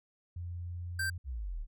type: tone with pitch glide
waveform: sine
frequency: 87.31 to 87.92 Hz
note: F2 to F2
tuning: 0 to +12 cents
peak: -37 dBFS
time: 0.36-1.18 s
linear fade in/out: 5 ms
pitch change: +12 cents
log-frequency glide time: 0.6-0.98 s
type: tone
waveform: square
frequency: 1568 Hz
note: G6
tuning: in tune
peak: -32 dBFS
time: 0.99-1.1 s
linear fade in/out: 5 ms
type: exponential sweep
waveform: sine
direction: down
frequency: 72.1 to 33.36 Hz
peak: -35 dBFS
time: 1.24-1.67 s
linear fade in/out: 50 ms
effects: none